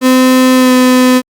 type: tone with pitch glide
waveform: 35% pulse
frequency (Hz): 257.1 to 253.6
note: C4 to B3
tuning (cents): -30 to +46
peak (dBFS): -3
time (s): 0.01-1.22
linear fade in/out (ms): 50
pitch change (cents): -24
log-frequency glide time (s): 0.55-0.72
effects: Opus 48 kbps